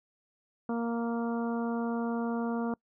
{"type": "harmonic tone", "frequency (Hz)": 233.1, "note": "A#3", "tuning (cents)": 0, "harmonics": [1, 2, 3, 4, 5, 6], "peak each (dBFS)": [-30, -36, -40, -42, -44, -46], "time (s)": [0.69, 2.74], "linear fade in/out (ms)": 2, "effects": ["noise-tail reverb RT60 0.1 s tail -26 dB re dry"]}